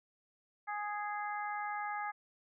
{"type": "harmonic tone", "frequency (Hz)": 415.3, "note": "G#4", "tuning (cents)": 0, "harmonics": [2, 3, 4, 5], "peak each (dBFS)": [-38, -42, -44, -46], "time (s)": [0.67, 2.12], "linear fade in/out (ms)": 20, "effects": []}